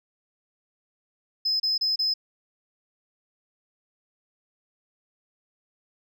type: tone bursts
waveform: sine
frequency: 5100 Hz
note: D#8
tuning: 42 cents sharp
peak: -20 dBFS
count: 4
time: 1.45-2.14 s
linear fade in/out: 10 ms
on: 150 ms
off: 30 ms
effects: tanh soft clip ceiling -19 dBFS